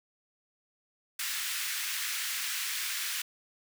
pink high-pass noise, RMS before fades -34 dBFS, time 1.19-3.22 s, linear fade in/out 5 ms, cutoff 1600 Hz, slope 24 dB/octave, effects none

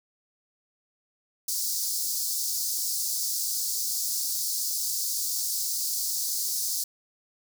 pink high-pass noise, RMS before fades -29 dBFS, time 1.48-6.84 s, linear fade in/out 5 ms, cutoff 4600 Hz, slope 48 dB/octave, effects none

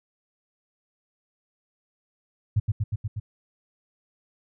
sine tone with echo, 105.6 Hz, G#2, 29 cents sharp, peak -17 dBFS, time 2.56-2.6 s, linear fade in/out 10 ms, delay 120 ms, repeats 5, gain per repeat -2 dB, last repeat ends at 3.2 s, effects none

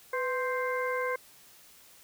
harmonic tone with a mistuned harmonic, 523.3 Hz, C5, in tune, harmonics 1 / 2 / 3 / 4, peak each -31 / -34 / -36 / -37 dBFS, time 0.13-1.16 s, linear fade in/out 5 ms, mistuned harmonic 1, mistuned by -77 cents, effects white hiss -56 dBFS RMS until 2.03 s

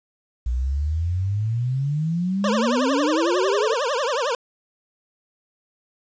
sine exponential sweep, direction up, 58.5 to 457.1 Hz, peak -20 dBFS, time 0.46-3.74 s, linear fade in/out 5 ms
25% pulse tone with vibrato, 527 Hz, C5, 12 cents sharp, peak -17 dBFS, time 2.44-4.35 s, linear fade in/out 2 ms, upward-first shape triangle, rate 11 Hz, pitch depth 290 cents each way
effects resampled to 16000 Hz + 9-bit

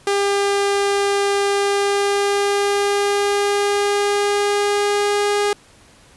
sawtooth tone with pitch glide, 400.8 to 410.2 Hz, G4 to G#4, +38 to -21 cents, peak -12 dBFS, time 0.07-5.53 s, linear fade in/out 2 ms, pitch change +41 cents, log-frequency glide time 1.49-5.39 s, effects pink hiss -49 dBFS RMS until 6.16 s + resampled to 24000 Hz

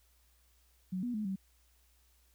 sine tone with pitch steps, 185.1 / 243.5 / 213.2 / 192.1 Hz, F#3 / B3 / G#3 / G3, +1 / -24 / +46 / -35 cents, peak -33 dBFS, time 0.92-1.36 s, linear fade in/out 10 ms, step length 110 ms, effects added 60 Hz sine -67 dBFS peak until 2.34 s + white hiss -71 dBFS RMS until 2.34 s

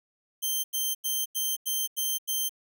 5% pulse tone bursts, 3136 Hz, G7, in tune, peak -18 dBFS, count 7, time 0.42-2.494 s, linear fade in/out 20 ms, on 220 ms, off 89 ms, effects none

